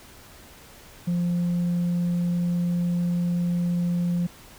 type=tone; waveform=sine; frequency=174.61 Hz; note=F3; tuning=in tune; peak=-19 dBFS; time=1.07-4.27 s; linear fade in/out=10 ms; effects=tanh soft clip ceiling -20 dBFS + pink hiss -48 dBFS RMS until 4.58 s